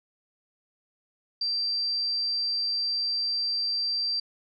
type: tone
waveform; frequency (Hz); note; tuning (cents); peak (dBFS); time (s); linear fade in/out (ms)
sine; 4699; D8; 0; -25; 1.41-4.2; 5
effects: none